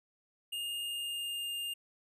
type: tone with pitch glide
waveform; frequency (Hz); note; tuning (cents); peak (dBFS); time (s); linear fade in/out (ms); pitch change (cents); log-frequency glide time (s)
square; 2832 to 2812; F7 to F7; +23 to +11; -36; 0.52-1.74; 10; -12; 0.84-1.51
effects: none